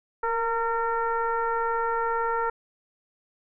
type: tone with frequency modulation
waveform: sine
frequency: 917 Hz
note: A#5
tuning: 29 cents flat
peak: -23 dBFS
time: 0.23-2.5 s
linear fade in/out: 5 ms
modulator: 453 Hz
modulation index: 1.3
effects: none